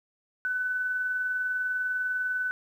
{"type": "tone with tremolo", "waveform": "sine", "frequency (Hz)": 1500, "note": "F#6", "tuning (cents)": 23, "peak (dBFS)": -25, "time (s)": [0.45, 2.51], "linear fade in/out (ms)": 0, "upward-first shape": "sine", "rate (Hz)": 20, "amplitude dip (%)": 30, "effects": ["10-bit"]}